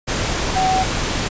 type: tone in noise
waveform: sine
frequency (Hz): 754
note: F#5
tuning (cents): +32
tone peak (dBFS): -15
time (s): 0.55-0.84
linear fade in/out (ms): 20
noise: pink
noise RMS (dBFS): -21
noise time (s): 0.07-1.29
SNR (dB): +3
effects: resampled to 16000 Hz